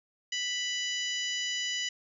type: harmonic tone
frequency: 987.8 Hz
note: B5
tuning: in tune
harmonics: 2 / 3 / 4 / 5 / 6 / 7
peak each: -36 / -33 / -43 / -41 / -40 / -41 dBFS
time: 0.32-1.89 s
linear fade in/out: 5 ms
effects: none